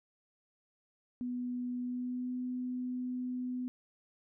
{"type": "tone with pitch glide", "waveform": "sine", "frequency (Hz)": [246.9, 250.8], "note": ["B3", "B3"], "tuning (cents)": [0, 27], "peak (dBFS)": -34, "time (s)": [1.21, 3.68], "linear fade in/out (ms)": 0, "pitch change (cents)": 27, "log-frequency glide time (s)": [1.8, 2.32], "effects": []}